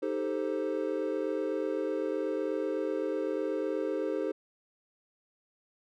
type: chord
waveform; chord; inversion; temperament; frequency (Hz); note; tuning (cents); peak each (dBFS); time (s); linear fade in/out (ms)
triangle; A half-diminished seventh; second; equal; 311.1 / 392 / 440 / 523.3; Eb4 / G4 / A4 / C5; 0 / 0 / 0 / 0; -33; 0.02-4.32; 10
effects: none